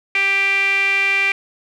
sawtooth tone with band-pass filter, 393 Hz, G4, 4 cents sharp, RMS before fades -17 dBFS, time 0.15-1.32 s, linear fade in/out 2 ms, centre 2300 Hz, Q 9.6, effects none

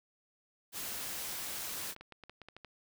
white noise, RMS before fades -40 dBFS, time 0.72-1.95 s, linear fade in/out 50 ms
clicks, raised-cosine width 0.3 ms, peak -33 dBFS, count 11, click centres 1.854 / 1.924 / 1.964 / 2.01 / 2.123 / 2.237 / 2.296 / 2.417 / 2.486 / 2.566 / 2.647 s
effects none

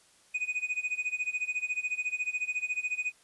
triangle tone with tremolo, 2489 Hz, D#7, in tune, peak -25 dBFS, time 0.34-3.12 s, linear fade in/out 10 ms, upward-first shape sine, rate 14 Hz, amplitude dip 90%, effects white hiss -62 dBFS RMS until 3.23 s + resampled to 24000 Hz

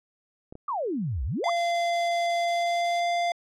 clicks, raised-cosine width 2 ms, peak -28 dBFS, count 2, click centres 0.525 / 0.554 s
sine exponential two-way sweep, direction down then up, 1240 to 57.1 to 1240 Hz, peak -26 dBFS, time 0.68-1.5 s, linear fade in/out 5 ms, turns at 1.24 s
square tone with pitch glide, 688 to 693.6 Hz, F5 to F5, -26 to -12 cents, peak -24 dBFS, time 1.44-3.32 s, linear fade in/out 2 ms, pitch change +14 cents, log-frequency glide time 2.38-3.08 s
violet noise bursts, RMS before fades -36 dBFS, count 8, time 1.56-3.001 s, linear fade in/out 5 ms, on 160 ms, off 23 ms
effects low-pass 5000 Hz 12 dB/octave

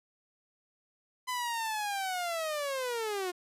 sawtooth linear sweep, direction down, 1016 to 351.2 Hz, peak -28 dBFS, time 1.27-3.32 s, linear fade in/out 20 ms, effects resampled to 32000 Hz + 11-bit

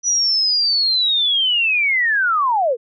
sine linear sweep, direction down, 5920 to 436.2 Hz, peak -14 dBFS, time 0.03-2.77 s, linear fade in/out 50 ms, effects none

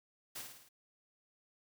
white noise with echo, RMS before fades -44 dBFS, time 0.35-0.42 s, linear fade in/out 10 ms, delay 54 ms, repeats 5, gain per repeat -4 dB, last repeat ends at 0.69 s, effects none

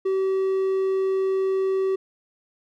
triangle tone, 382.8 Hz, G4, 41 cents flat, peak -18 dBFS, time 0.05-1.96 s, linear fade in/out 10 ms, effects none

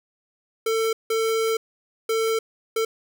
square tone bursts at uneven times, 447.4 Hz, A4, 29 cents sharp, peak -21 dBFS, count 4, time 0.66-0.93 / 1.1-1.57 / 2.09-2.39 / 2.76-2.85 s, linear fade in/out 5 ms, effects none

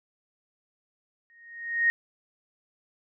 sine tone with exponential growth, 1863 Hz, A#6, 2 cents flat, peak -17 dBFS, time 1.3-1.9 s, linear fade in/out 0 ms, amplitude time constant 130 ms, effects none

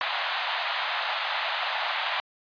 pink band-pass noise, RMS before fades -29 dBFS, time 0.01-2.2 s, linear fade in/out 0 ms, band 670 to 4100 Hz, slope 48 dB/octave, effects resampled to 11025 Hz

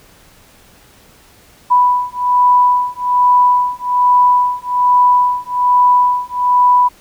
sine beating tone pair, 987.8 / 989 Hz, B5 / B5, 0 / +2 cents, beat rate 1.2 Hz, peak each -12 dBFS, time 1.7-6.89 s, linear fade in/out 20 ms, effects pink hiss -46 dBFS RMS until 7 s

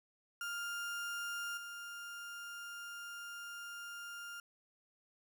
35% pulse tone with level steps, 1403 Hz, F6, 8 cents sharp, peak -37 / -43 dBFS, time 0.41-4.4 s, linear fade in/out 2 ms, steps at 1.57 s, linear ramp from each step 5 ms, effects none

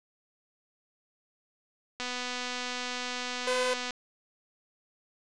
click train, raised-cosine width 0.2 ms, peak -18 dBFS, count 474, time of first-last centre 2-3.907 s, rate 248 Hz
sawtooth tone, 506 Hz, B4, 42 cents sharp, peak -23 dBFS, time 3.47-3.74 s, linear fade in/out 5 ms
effects resampled to 22050 Hz

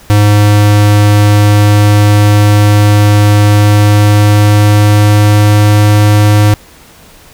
square tone with pitch glide, 103.83 to 104.49 Hz, G#2 to G#2, 0 to +11 cents, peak -4 dBFS, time 0.1-6.54 s, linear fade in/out 0 ms, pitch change +11 cents, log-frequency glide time 3.37-5.72 s, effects pink hiss -38 dBFS RMS until 7.33 s

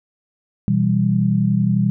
sine chord, E minor, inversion second, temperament equal, 123.47 / 164.81 / 196 Hz, B2 / E3 / G3, 0 / 0 / 0 cents, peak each -19 / -20 / -17 dBFS, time 0.68-1.9 s, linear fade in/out 0 ms, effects none

